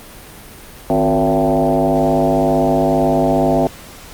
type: tone with frequency modulation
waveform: sine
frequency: 466.5 Hz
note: A#4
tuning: 1 cent sharp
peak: -11 dBFS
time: 0.9-3.67 s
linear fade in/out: 0 ms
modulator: 102 Hz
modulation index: 3
effects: pink hiss -37 dBFS RMS until 4.13 s + Opus 32 kbps